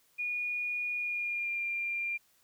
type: tone with pitch glide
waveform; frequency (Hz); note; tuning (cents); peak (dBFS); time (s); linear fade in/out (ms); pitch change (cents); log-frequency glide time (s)
sine; 2445 to 2388; D#7 to D7; -31 to +28; -31; 0.18-2.18; 20; -41; 0.95-1.64
effects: white hiss -68 dBFS RMS until 2.43 s